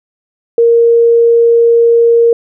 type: tone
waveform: sine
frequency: 466.2 Hz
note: A#4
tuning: in tune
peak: -4 dBFS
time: 0.58-2.33 s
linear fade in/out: 2 ms
effects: none